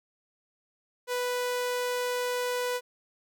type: tone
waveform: sawtooth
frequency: 493.9 Hz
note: B4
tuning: in tune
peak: -24 dBFS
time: 1.07-2.81 s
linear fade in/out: 50 ms
effects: none